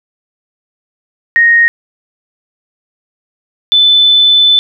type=tone pair in turn; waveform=sine; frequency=1864.7 / 3511 Hz; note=A#6 / A7; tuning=0 / -4 cents; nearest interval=major seventh; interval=1096 cents; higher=second; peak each=-4 dBFS; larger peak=neither; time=1.36-1.68 / 3.72-4.59 s; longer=second; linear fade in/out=0 ms; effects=none